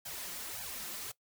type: noise with flanger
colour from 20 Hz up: white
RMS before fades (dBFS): -42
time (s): 0.05-1.12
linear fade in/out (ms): 10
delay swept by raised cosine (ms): 1.2 to 5.8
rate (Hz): 1.8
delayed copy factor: +0.9
effects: noise-tail reverb RT60 0.1 s tail -19 dB re dry